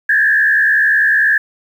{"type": "tone with frequency modulation", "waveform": "sine", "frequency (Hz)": 1701, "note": "G#6", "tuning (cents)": 41, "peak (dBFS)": -9, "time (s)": [0.09, 1.38], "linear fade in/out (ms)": 5, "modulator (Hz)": 71, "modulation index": 1.2, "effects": ["7-bit"]}